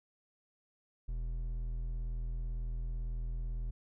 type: tone with hard clipping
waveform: triangle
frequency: 41 Hz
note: E1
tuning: 9 cents flat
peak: -36 dBFS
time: 1.08-3.71 s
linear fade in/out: 10 ms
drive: 10 dB
effects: none